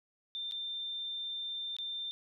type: tone with dropouts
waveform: sine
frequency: 3584 Hz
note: A7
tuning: 31 cents sharp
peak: -36 dBFS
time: 0.35-2.11 s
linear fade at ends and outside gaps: 0 ms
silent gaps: 0.512-0.521 / 1.766-1.786 s
effects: none